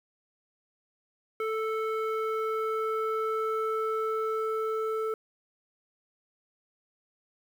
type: tone with low-pass filter sweep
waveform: square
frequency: 440 Hz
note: A4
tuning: in tune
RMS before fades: -30 dBFS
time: 1.4-5.14 s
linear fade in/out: 2 ms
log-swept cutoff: 1800 to 1100 Hz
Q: 2.7
effects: 9-bit